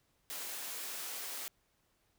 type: high-pass noise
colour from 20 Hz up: white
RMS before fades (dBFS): -42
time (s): 0.3-1.48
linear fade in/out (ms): 0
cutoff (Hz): 330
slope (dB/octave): 12
effects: pink hiss -75 dBFS RMS until 2.18 s